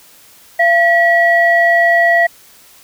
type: tone pair together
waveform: sine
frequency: 683.5 / 1932 Hz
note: F5 / B6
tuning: -37 / -39 cents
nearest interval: octave + tritone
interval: 1798 cents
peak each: -10 dBFS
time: 0.59-2.27 s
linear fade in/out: 10 ms
effects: tanh soft clip ceiling 0 dBFS + white hiss -44 dBFS RMS until 2.83 s